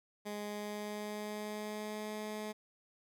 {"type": "tone with pitch glide", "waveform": "15% pulse", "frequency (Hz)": [207.7, 213.2], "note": ["G#3", "G#3"], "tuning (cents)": [0, 46], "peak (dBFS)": -33, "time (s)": [0.25, 2.53], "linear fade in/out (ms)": 20, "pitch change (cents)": 46, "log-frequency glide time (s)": [0.46, 2.11], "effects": []}